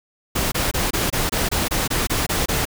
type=noise bursts; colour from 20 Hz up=pink; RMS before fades=-21 dBFS; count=12; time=0.35-2.654 s; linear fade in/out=10 ms; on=170 ms; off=24 ms; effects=none